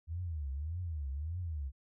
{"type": "tone with vibrato", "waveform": "sine", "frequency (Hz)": 77.78, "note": "D#2", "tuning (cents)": 0, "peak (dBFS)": -35, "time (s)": [0.07, 1.72], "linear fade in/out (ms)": 50, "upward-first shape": "triangle", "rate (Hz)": 1.7, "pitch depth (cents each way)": 290, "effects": []}